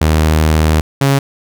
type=tone pair in turn; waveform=sawtooth; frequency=78.2 / 138.05 Hz; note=D#2 / C#3; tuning=+9 / -7 cents; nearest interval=minor seventh; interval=984 cents; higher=second; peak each=-5 dBFS; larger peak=neither; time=0.01-0.81 / 1.01-1.19 s; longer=first; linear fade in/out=5 ms; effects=none